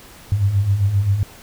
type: beating tone pair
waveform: sine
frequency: 94 / 101.6 Hz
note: F#2 / G#2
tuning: +28 / -38 cents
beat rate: 7.6 Hz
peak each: -22 / -15 dBFS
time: 0.32-1.23 s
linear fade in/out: 0 ms
effects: pink hiss -43 dBFS RMS until 1.42 s